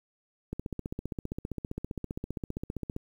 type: click train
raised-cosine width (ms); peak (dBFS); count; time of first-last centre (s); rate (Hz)
3; -21; 38; 0.53-2.964; 15.2
effects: 9-bit